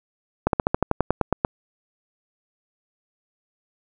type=slowing click train; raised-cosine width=1 ms; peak=-4 dBFS; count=12; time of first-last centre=0.47-1.449 s; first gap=62 ms; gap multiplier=1.07; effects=none